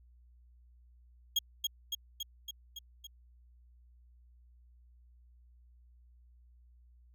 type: tone with echo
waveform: 35% pulse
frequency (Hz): 3278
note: G#7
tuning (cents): -23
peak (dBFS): -25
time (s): 1.36-1.39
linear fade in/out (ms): 5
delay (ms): 280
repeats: 6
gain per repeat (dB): -3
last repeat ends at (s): 3.07
effects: added 60 Hz sine -58 dBFS peak until 7.14 s